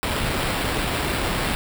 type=noise with sample-and-hold; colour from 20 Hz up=pink; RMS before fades=-24 dBFS; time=0.03-1.55 s; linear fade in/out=0 ms; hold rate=6300 Hz; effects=none